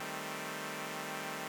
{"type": "chord", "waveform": "5% pulse", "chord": "A half-diminished seventh", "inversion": "second", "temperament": "equal with one note detuned", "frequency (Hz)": [155.56, 196, 219, 261.6], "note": ["Eb3", "G3", "A3", "C4"], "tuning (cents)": [0, 0, -8, 0], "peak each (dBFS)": -33, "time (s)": [0, 1.48], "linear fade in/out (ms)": 2, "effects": []}